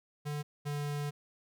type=tone pair in turn; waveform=square; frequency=147.2 / 145.68 Hz; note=D3 / D3; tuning=+4 / -14 cents; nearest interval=unison; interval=18 cents; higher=first; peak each=-35 / -34 dBFS; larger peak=second; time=0.25-0.43 / 0.65-1.11 s; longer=second; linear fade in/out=20 ms; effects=none